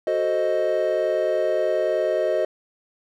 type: chord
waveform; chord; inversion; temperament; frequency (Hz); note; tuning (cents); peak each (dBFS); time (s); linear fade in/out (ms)
triangle; F# diminished seventh; none; equal; 370 / 440 / 523.3 / 622.3; F#4 / A4 / C5 / Eb5; 0 / 0 / 0 / 0; -25 / -26 / -24 / -20; 0.07-2.45; 2
effects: none